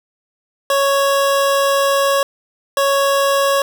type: tone pair in turn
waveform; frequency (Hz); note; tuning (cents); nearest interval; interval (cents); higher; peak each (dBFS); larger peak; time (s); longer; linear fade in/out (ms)
25% pulse; 554.4 / 554.4; C#5 / C#5; 0 / 0; unison; 0; neither; -9; neither; 0.7-2.23 / 2.77-3.62; first; 2
effects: 8-bit